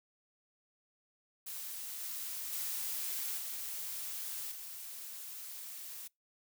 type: noise with level steps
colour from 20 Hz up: blue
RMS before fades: -43 / -41 / -38 / -41 / -46 dBFS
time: 1.46-6.08 s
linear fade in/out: 10 ms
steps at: 2 / 2.52 / 3.37 / 4.51 s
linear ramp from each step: 10 ms
effects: noise-tail reverb RT60 0.2 s tail -26 dB re dry